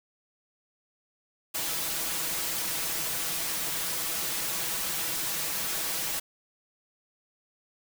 white noise with comb filter, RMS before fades -31 dBFS, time 1.54-6.2 s, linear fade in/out 10 ms, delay 6.1 ms, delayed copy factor +0.7, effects none

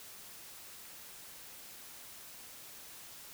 silence, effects white hiss -51 dBFS RMS until 3.33 s

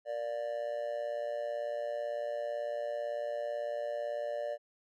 triangle tone with amplitude modulation, 587.3 Hz, D5, in tune, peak -28 dBFS, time 0.05-4.58 s, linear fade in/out 50 ms, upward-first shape sine, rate 118 Hz, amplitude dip 80%, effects none

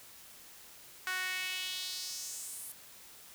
sawtooth tone with high-pass filter sweep, 370 Hz, F#4, in tune, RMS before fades -39 dBFS, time 1.07-2.72 s, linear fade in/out 0 ms, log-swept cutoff 1500 to 11000 Hz, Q 2.5, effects white hiss -54 dBFS RMS until 3.34 s

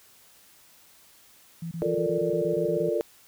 sine tone bursts, 166.8 Hz, E3, 21 cents sharp, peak -31 dBFS, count 11, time 1.62-2.893 s, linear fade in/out 5 ms, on 93 ms, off 25 ms
sine chord, Bb major seventh, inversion second, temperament equal, 349.2 / 440 / 466.2 / 587.3 Hz, F4 / A4 / Bb4 / D5, 0 / 0 / 0 / 0 cents, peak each -29 dBFS, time 1.82-3.01 s, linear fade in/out 0 ms
effects white hiss -56 dBFS RMS until 3.27 s

